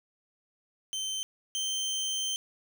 25% pulse tone pair in turn, 3100 / 3118 Hz, G7 / G7, -20 / -10 cents, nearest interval unison, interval 10 cents, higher second, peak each -28 / -26 dBFS, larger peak second, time 0.93-1.23 / 1.55-2.36 s, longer second, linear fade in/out 0 ms, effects none

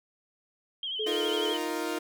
sine tone with vibrato, 3136 Hz, G7, in tune, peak -31 dBFS, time 0.83-1.57 s, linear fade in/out 2 ms, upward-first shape sine, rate 12 Hz, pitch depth 72 cents each way
sine tone, 430.9 Hz, A4, 36 cents flat, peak -30 dBFS, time 0.99-1.53 s, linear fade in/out 10 ms
sawtooth chord, Eb suspended second, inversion none, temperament equal, 311.1 / 349.2 / 466.2 Hz, Eb4 / F4 / Bb4, 0 / 0 / 0 cents, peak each -30 / -30 / -32 dBFS, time 1.06-1.99 s, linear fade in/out 10 ms
effects none

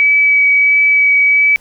sine tone with vibrato, 2282 Hz, C#7, 50 cents sharp, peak -7 dBFS, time 0-1.56 s, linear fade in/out 0 ms, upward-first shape sine, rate 1.5 Hz, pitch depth 9 cents each way, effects pink hiss -48 dBFS RMS until 1.6 s

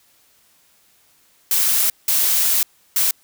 blue noise bursts at uneven times, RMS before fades -17 dBFS, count 3, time 1.51-1.9 / 2.08-2.63 / 2.96-3.11 s, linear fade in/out 2 ms, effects white hiss -57 dBFS RMS until 3.23 s

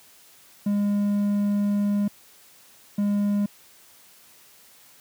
triangle tone pair in turn, 204 / 204 Hz, G#3 / G#3, -31 / -31 cents, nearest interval unison, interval 0 cents, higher neither, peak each -18 dBFS, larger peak neither, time 0.66-2.08 / 2.98-3.46 s, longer first, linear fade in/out 5 ms, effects white hiss -53 dBFS RMS until 5 s + high-pass 80 Hz 12 dB/octave

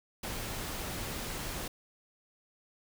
pink noise, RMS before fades -38 dBFS, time 0.23-1.68 s, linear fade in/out 5 ms, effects none

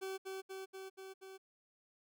40% pulse tone with echo, 382.7 Hz, G4, 42 cents flat, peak -39 dBFS, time 0.01-0.18 s, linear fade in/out 20 ms, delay 240 ms, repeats 5, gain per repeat -2 dB, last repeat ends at 1.38 s, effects none

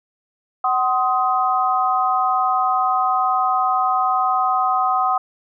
sine chord, C diminished, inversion second, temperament just, 753.5 / 1046.5 / 1255.8 Hz, Gb5 / C6 / Eb6, +31 / 0 / +16 cents, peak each -19 / -23 / -19 dBFS, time 0.64-5.18 s, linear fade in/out 5 ms, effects none

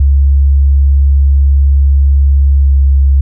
sine tone with pitch glide, 69.3 to 68.42 Hz, C#2 to C#2, 0 to -22 cents, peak -4 dBFS, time 0-3.21 s, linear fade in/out 5 ms, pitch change -22 cents, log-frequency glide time 2.6-2.72 s, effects none

